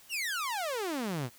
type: exponential sweep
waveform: sawtooth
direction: down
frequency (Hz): 2998 to 112.2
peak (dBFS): -28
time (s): 0.09-1.3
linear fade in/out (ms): 50
effects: white hiss -57 dBFS RMS until 1.38 s